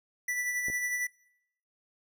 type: tone with tremolo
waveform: square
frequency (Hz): 1971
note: B6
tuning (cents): -4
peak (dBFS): -29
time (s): 0.28-1.07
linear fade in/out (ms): 5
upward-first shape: sine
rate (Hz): 11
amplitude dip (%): 40
type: clicks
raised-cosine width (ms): 2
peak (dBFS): -29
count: 2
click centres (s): 0.684 / 0.7
effects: noise-tail reverb RT60 0.8 s tail -23 dB re dry